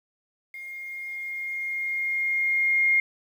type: tone with level ramp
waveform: sine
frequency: 2131 Hz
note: C7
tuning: 31 cents sharp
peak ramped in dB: -36 to -17 dBFS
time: 0.54-3 s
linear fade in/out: 2 ms
effects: 9-bit